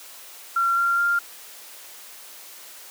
sine tone with pitch steps, 1369 / 1382.5 / 1396.2 Hz, F6 / F6 / F6, -35 / -18 / -1 cents, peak -18 dBFS, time 0.56-1.19 s, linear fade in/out 5 ms, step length 210 ms, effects white hiss -43 dBFS RMS until 2.9 s + high-pass 400 Hz 12 dB/octave

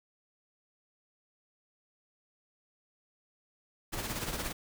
pink noise with tremolo, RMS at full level -34 dBFS, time 3.92-4.53 s, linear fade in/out 20 ms, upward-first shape sine, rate 17 Hz, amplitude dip 55%, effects none

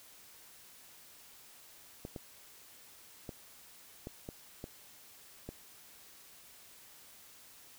clicks, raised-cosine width 2 ms, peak -28 dBFS, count 7, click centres 2.051 / 2.162 / 3.292 / 4.071 / 4.289 / 4.641 / 5.49 s, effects white hiss -57 dBFS RMS until 7.78 s

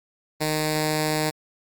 5% pulse tone with notch filter, 154.2 Hz, D#3, 15 cents flat, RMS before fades -24 dBFS, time 0.4-1.31 s, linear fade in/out 20 ms, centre 1300 Hz, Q 1.1, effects Opus 32 kbps

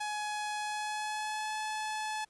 sawtooth tone with pitch glide, 842 to 860.2 Hz, G#5 to A5, +24 to -39 cents, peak -30 dBFS, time 0-2.25 s, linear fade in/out 10 ms, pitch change +37 cents, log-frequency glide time 0.59-1.56 s, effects pink hiss -70 dBFS RMS until 2.29 s + resampled to 24000 Hz

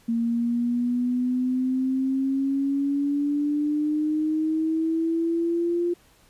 sine exponential sweep, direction up, 230 to 349.2 Hz, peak -21 dBFS, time 0.08-5.94 s, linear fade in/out 10 ms, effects pink hiss -58 dBFS RMS until 6.29 s + resampled to 32000 Hz

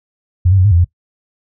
sine tone with pitch steps, 89.2 / 97.1 / 91.8 / 104 / 85.1 / 87.7 Hz, F2 / G2 / F#2 / G#2 / F2 / F2, +37 / -16 / -13 / +3 / -44 / +8 cents, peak -7 dBFS, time 0.45-0.846 s, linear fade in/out 10 ms, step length 66 ms, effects noise-tail reverb RT60 0.1 s tail -19 dB re dry

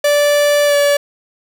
45% pulse tone with pitch glide, 583 to 574.3 Hz, D5 to D5, -13 to -39 cents, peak -10 dBFS, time 0.04-0.97 s, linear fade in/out 5 ms, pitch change -26 cents, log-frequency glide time 0.66-0.75 s, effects none

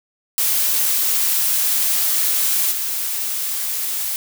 blue noise with level steps, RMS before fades -18 / -23 dBFS, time 0.38-4.16 s, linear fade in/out 0 ms, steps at 2.71 s, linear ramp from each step 10 ms, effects none

